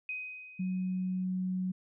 sine tone with exponential decay, 2510 Hz, D#7, 15 cents sharp, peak -33 dBFS, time 0.09-1.24 s, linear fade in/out 2 ms, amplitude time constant 250 ms
sine tone, 185 Hz, F#3, in tune, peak -30 dBFS, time 0.59-1.72 s, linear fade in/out 10 ms
effects none

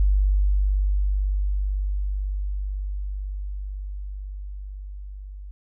sine tone with level ramp, 49 Hz, G1, in tune, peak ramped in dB -15 to -35 dBFS, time 0-5.51 s, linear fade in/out 0 ms, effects none

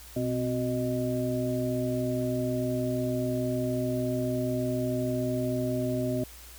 harmonic tone with a mistuned harmonic, 123.47 Hz, B2, in tune, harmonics 1 / 2 / 3 / 5, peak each -32 / -30 / -34 / -32 dBFS, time 0.16-6.24 s, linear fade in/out 5 ms, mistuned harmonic 2, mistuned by +69 cents, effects added 60 Hz sine -49 dBFS peak until 6.58 s + white hiss -49 dBFS RMS until 6.58 s

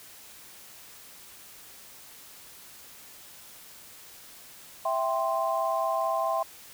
sine chord, C major, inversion first, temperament equal, 659.3 / 784 / 1046.5 Hz, E5 / G5 / C6, 0 / 0 / 0 cents, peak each -28 / -31 / -29 dBFS, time 4.85-6.43 s, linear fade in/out 5 ms, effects white hiss -49 dBFS RMS until 6.73 s

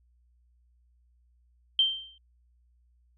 sine tone with exponential decay, 3136 Hz, G7, in tune, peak -17 dBFS, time 1.79-2.18 s, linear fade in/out 2 ms, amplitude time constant 84 ms, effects added 60 Hz sine -62 dBFS peak until 3.17 s

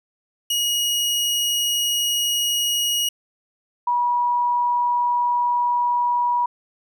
sawtooth / sine tone pair in turn, 2892 / 967.8 Hz, F#7 / B5, -40 / -35 cents, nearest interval octave + perfect fifth, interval 1895 cents, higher first, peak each -16 / -17 dBFS, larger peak first, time 0.5-3.09 / 3.87-6.46 s, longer neither, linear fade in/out 5 ms, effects none

